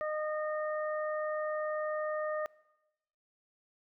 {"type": "harmonic tone", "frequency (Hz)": 613, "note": "D#5", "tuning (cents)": -26, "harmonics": [1, 2, 3], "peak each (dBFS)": [-33, -39, -43], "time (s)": [0.01, 2.46], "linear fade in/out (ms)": 0, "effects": ["noise-tail reverb RT60 1.0 s tail -22 dB re dry"]}